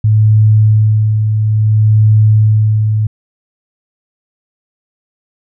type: tone with tremolo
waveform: sine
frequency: 107.8 Hz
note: A2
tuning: 35 cents flat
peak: -4 dBFS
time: 0.04-3.07 s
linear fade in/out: 5 ms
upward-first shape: sine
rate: 0.59 Hz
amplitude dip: 45%
effects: none